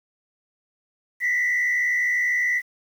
sine tone with frequency modulation, 1975.5 Hz, B6, in tune, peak -18 dBFS, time 1.2-2.62 s, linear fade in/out 50 ms, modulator 72.2 Hz, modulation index 0.88, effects tanh soft clip ceiling -16 dBFS + 8-bit

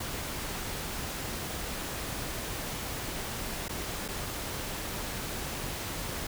pink noise with dropouts, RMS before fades -36 dBFS, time 0-6.27 s, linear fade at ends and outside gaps 5 ms, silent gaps 3.683-3.692 / 4.081-4.085 s, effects none

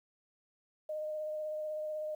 sine tone with vibrato, 614 Hz, D#5, 23 cents flat, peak -35 dBFS, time 0.89-2.15 s, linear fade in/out 5 ms, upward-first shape sine, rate 16 Hz, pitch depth 14 cents each way, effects 11-bit

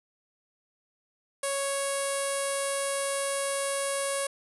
sawtooth tone with low-pass filter, 554 Hz, C#5, 1 cent flat, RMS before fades -30 dBFS, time 1.43-4.27 s, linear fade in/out 5 ms, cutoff 9600 Hz, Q 6.9, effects none

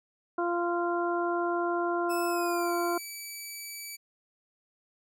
harmonic tone, 346.4 Hz, F4, 14 cents flat, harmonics 1 / 2 / 3 / 4, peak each -29 / -32 / -34 / -35 dBFS, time 0.38-2.98 s, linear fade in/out 5 ms
10% pulse tone with pitch glide, 2612 to 2300 Hz, E7 to D7, -17 to -37 cents, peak -30 dBFS, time 2.09-3.97 s, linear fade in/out 20 ms, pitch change -220 cents, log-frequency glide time 2.27-2.73 s
effects none

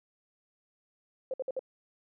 sine tone bursts, 523.3 Hz, C5, in tune, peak -30 dBFS, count 4, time 1.31-1.593 s, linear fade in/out 2 ms, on 28 ms, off 57 ms, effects none

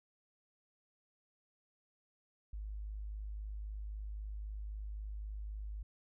sine tone, 51.9 Hz, G#1, in tune, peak -40 dBFS, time 2.53-5.83 s, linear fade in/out 5 ms, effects none

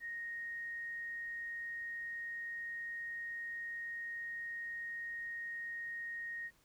sine tone, 1864.7 Hz, A#6, in tune, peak -40 dBFS, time 0-6.51 s, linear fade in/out 50 ms, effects pink hiss -70 dBFS RMS until 6.64 s

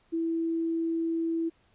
sine tone, 329.6 Hz, E4, in tune, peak -26 dBFS, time 0.12-1.5 s, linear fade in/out 20 ms, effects pink hiss -66 dBFS RMS until 1.74 s + resampled to 8000 Hz

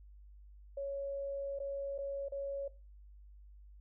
sine tone with dropouts, 556 Hz, C#5, 5 cents sharp, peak -36 dBFS, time 0.77-2.68 s, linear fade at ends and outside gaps 5 ms, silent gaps 1.589-1.6 / 1.98-1.986 / 2.285-2.32 s, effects noise-tail reverb RT60 0.3 s tail -17 dB re dry + added 50 Hz sine -53 dBFS peak until 3.8 s

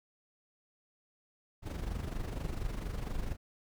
brown noise with amplitude modulation, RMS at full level -34 dBFS, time 1.62-3.37 s, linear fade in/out 50 ms, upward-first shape sine, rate 24.3 Hz, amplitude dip 65%, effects none

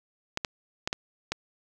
clicks, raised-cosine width 0.2 ms, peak -11 dBFS, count 5, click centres 0.374 / 0.448 / 0.875 / 0.929 / 1.32 s, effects none

